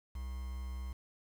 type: tone with quantisation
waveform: triangle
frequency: 63.9 Hz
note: C2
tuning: 40 cents flat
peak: -36 dBFS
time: 0.15-0.93 s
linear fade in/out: 5 ms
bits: 9
effects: none